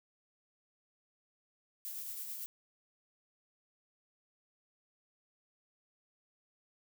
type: noise with tremolo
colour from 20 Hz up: violet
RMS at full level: -41 dBFS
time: 1.85-2.46 s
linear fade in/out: 0 ms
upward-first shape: triangle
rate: 9.1 Hz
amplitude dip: 40%
effects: none